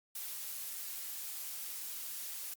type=noise; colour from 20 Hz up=blue; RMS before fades=-42 dBFS; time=0.15-2.54 s; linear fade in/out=5 ms; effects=Opus 48 kbps